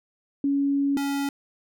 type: tone pair in turn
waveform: sine / square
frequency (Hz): 280 / 280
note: C#4 / C#4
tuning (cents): +18 / +18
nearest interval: unison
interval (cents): 0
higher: neither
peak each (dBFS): -20 / -25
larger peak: first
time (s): 0.44-0.97 / 0.97-1.29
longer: first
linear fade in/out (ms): 2
effects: none